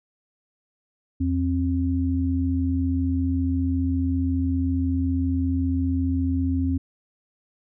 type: tone pair together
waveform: sine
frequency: 83.78 / 266 Hz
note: E2 / C4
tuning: +29 / +29 cents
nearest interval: octave + minor sixth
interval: 2000 cents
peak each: -23 dBFS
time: 1.2-6.78 s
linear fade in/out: 10 ms
effects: none